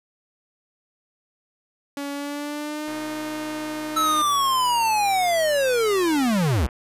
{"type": "tone with pitch glide", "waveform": "sawtooth", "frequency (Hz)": [283, 306.8], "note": ["C#4", "D#4"], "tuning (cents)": [36, -24], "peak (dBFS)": -24, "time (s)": [1.97, 4.22], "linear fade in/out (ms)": 2, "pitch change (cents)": 140, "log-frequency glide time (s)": [2.12, 2.94]}
{"type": "click train", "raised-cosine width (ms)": 0.5, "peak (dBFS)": -25, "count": 458, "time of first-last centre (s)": [2.88, 6.688], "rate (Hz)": 120}
{"type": "linear sweep", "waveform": "square", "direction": "down", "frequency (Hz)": [1315, 57.6], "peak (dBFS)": -19, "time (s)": [3.96, 6.67], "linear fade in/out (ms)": 10}
{"effects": ["resampled to 32000 Hz"]}